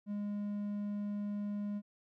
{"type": "tone", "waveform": "triangle", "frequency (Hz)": 205.5, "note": "G#3", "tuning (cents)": -18, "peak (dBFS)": -33, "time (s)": [0.06, 1.82], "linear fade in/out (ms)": 50, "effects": []}